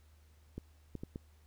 clicks, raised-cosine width 3 ms, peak -28 dBFS, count 4, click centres 0.58 / 0.953 / 1.035 / 1.159 s, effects added 76 Hz sine -60 dBFS peak until 1.46 s + pink hiss -71 dBFS RMS until 1.46 s

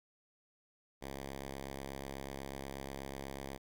5% pulse tone, 68.2 Hz, C#2, 28 cents flat, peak -31 dBFS, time 1.01-3.58 s, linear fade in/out 20 ms, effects Opus 48 kbps

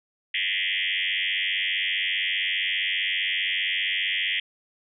sine tone with frequency modulation, 2611 Hz, E7, 17 cents flat, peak -23 dBFS, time 0.34-4.4 s, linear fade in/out 5 ms, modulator 95.2 Hz, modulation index 7.7, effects none

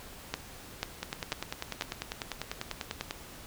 two click trains, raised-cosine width 0.2 ms, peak -16 / -13 dBFS, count 22 / 4, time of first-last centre 1.03-3.109 / 0.34-1.811 s, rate 10.1 / 2.04 Hz, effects pink hiss -48 dBFS RMS until 3.46 s

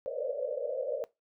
pink band-pass noise, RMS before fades -34 dBFS, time 0.06-1.04 s, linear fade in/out 0 ms, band 480 to 600 Hz, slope 96 dB/octave, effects noise-tail reverb RT60 0.2 s tail -20 dB re dry

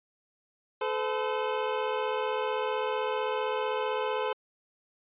25% pulse tone pair together, 433.4 / 509 Hz, A4 / C5, -26 / -48 cents, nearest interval minor third, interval 278 cents, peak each -27 dBFS, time 0.81-4.33 s, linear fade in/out 5 ms, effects resampled to 8000 Hz

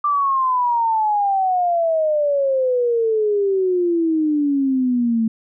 sine exponential sweep, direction down, 1185 to 221.2 Hz, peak -15 dBFS, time 0.04-5.28 s, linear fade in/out 5 ms, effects none

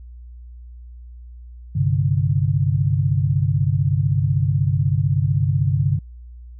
sine chord, G suspended fourth, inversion none, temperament equal, 98 / 130.81 / 146.83 Hz, G2 / C3 / D3, 0 / 0 / 0 cents, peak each -20 dBFS, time 1.75-5.99 s, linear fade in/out 10 ms, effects added 60 Hz sine -36 dBFS peak until 6.59 s

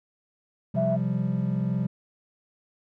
triangle chord, C suspended fourth, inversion none, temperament equal, 130.81 / 174.61 / 196 Hz, C3 / F3 / G3, 0 / 0 / 0 cents, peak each -26 dBFS, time 0.74-1.87 s, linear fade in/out 10 ms
sine tone, 659.3 Hz, E5, in tune, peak -23 dBFS, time 0.76-0.97 s, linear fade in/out 20 ms
effects tanh soft clip ceiling -12 dBFS

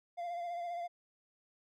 triangle tone with vibrato, 694 Hz, F5, 11 cents flat, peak -35 dBFS, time 0.17-0.88 s, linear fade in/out 20 ms, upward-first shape sine, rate 15 Hz, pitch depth 32 cents each way, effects none

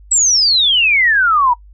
sine exponential sweep, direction down, 7920 to 937 Hz, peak -9 dBFS, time 0.11-1.54 s, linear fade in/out 10 ms, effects noise-tail reverb RT60 0.1 s tail -23 dB re dry + added 50 Hz sine -38 dBFS peak until 1.73 s

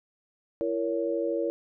sine chord, A# diminished, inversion second, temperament just, 335.6 / 466.2 / 559.4 Hz, E4 / A#4 / C#5, +31 / 0 / +16 cents, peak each -30 dBFS, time 0.61-1.5 s, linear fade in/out 0 ms, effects none

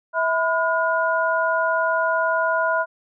sine tone cluster, 650 / 1001 / 1432 Hz, E5 / B5 / F6, -24 / +23 / +43 cents, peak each -22 / -23 / -22 dBFS, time 0.13-2.86 s, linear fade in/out 50 ms, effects none

